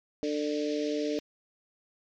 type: band-pass noise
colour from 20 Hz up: white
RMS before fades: -46 dBFS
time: 0.23-1.2 s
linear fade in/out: 10 ms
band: 1800 to 5800 Hz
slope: 48 dB/octave
type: harmonic tone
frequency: 148.7 Hz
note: D3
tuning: 22 cents sharp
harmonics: 2 / 3 / 4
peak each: -31 / -32 / -35 dBFS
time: 0.23-1.19 s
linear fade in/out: 0 ms
effects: none